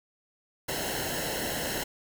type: noise with comb filter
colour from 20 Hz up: pink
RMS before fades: -32 dBFS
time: 0.68-1.84 s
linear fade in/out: 10 ms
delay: 0.84 ms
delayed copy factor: -0.75
effects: none